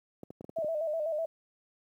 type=clicks; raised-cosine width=2 ms; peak=-29 dBFS; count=7; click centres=0.233 / 0.305 / 0.409 / 0.444 / 0.494 / 0.586 / 0.645 s
type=tone with vibrato; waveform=sine; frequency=630 Hz; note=D#5; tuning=21 cents sharp; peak=-29 dBFS; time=0.56-1.26 s; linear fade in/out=10 ms; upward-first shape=square; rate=8 Hz; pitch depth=70 cents each way
effects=high-pass 150 Hz 12 dB/octave + 11-bit

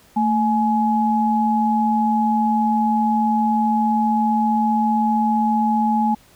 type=tone pair together; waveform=sine; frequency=223.1 / 842.3 Hz; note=A3 / G#5; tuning=+24 / +24 cents; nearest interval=octave + major seventh; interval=2300 cents; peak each=-18 / -18 dBFS; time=0.16-6.15 s; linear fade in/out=10 ms; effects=pink hiss -52 dBFS RMS until 6.35 s

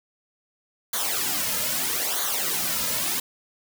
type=noise with flanger; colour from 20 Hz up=white; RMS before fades=-26 dBFS; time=0.93-3.2 s; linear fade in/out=5 ms; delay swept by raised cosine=0.38 to 2.68 ms; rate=0.78 Hz; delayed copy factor=-0.75; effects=none

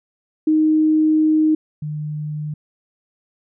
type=tone pair in turn; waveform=sine; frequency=311.1 / 150.95 Hz; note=D#4 / D3; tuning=0 / +48 cents; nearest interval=octave + minor second; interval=1252 cents; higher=first; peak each=-12 / -23 dBFS; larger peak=first; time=0.47-1.55 / 1.82-2.54 s; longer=first; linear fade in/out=5 ms; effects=none

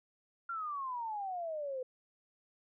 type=exponential sweep; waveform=sine; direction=down; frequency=1396.9 to 501 Hz; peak=-36 dBFS; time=0.49-1.83 s; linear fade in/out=5 ms; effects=none

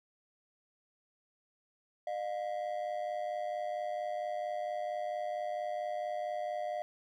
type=ring-modulated tone; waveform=triangle; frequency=659.3 Hz; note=E5; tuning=in tune; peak=-29 dBFS; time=2.07-6.82 s; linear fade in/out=0 ms; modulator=52.2 Hz; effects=none

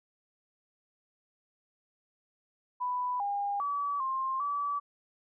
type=tone with pitch steps; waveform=sine; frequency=992 / 808 / 1145 / 1058 / 1150 Hz; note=B5 / G#5 / D6 / C6 / D6; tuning=+7 / -48 / -44 / +19 / -37 cents; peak=-29 dBFS; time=2.8-4.8 s; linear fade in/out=20 ms; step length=400 ms; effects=none

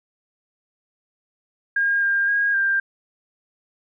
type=tone with pitch steps; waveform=sine; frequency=1619 / 1603 / 1634 / 1588 Hz; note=G#6 / G6 / G#6 / G6; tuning=-45 / +38 / -29 / +22 cents; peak=-17 dBFS; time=1.76-2.8 s; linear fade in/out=5 ms; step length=260 ms; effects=none

